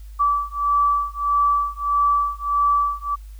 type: beating tone pair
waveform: sine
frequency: 1155 / 1156.6 Hz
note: D6 / D6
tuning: -29 / -27 cents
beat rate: 1.6 Hz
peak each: -20 dBFS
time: 0.19-3.16 s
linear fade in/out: 20 ms
effects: added 51 Hz sine -35 dBFS peak until 3.39 s + white hiss -57 dBFS RMS until 3.39 s